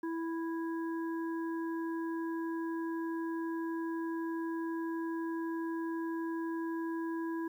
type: harmonic tone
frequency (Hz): 329.6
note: E4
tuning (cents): 0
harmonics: 1 / 3 / 5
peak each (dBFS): -34 / -44 / -48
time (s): 0.03-7.48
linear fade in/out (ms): 5
effects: 11-bit